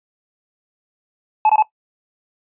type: tone bursts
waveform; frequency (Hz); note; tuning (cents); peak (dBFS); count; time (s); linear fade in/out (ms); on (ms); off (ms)
triangle; 862; A5; -36; -8; 3; 1.45-1.624; 2; 44; 21
effects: noise-tail reverb RT60 0.1 s tail -18 dB re dry + resampled to 8000 Hz